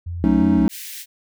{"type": "tone with vibrato", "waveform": "sine", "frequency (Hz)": 73.42, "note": "D2", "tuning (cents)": 0, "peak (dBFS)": -25, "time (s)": [0.06, 0.67], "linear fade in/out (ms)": 10, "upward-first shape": "square", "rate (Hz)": 2.9, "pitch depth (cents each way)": 280}
{"type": "chord", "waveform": "triangle", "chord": "D# half-diminished seventh", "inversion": "first", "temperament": "equal", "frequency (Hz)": [185, 220, 277.2, 311.1], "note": ["F#3", "A3", "C#4", "D#4"], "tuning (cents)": [0, 0, 0, 0], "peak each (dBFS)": -17, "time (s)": [0.24, 0.68], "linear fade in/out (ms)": 0}
{"type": "high-pass noise", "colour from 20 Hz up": "white", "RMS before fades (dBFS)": -34, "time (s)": [0.69, 1.06], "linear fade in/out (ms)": 50, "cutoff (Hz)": 1700, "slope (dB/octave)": 48}
{"effects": []}